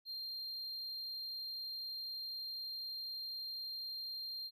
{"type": "tone", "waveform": "triangle", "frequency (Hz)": 4188, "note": "C8", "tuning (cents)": 1, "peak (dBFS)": -40, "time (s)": [0.05, 4.51], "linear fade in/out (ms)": 50, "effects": []}